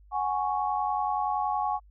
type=chord; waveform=sine; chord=F# suspended second; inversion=none; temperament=equal; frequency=740 / 830.6 / 1108.7 Hz; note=F#5 / G#5 / C#6; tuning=0 / 0 / 0 cents; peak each=-31 / -28 / -31 dBFS; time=0.11-1.8 s; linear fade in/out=50 ms; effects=added 50 Hz sine -52 dBFS peak until 1.9 s